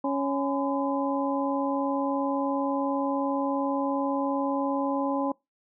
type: harmonic tone with a mistuned harmonic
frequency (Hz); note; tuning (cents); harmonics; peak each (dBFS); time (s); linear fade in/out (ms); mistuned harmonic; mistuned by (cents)
277.2; C#4; 0; 1 / 2 / 3 / 4; -27 / -30 / -32 / -33; 0.04-5.32; 5; 4; -150
effects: noise-tail reverb RT60 0.2 s tail -23 dB re dry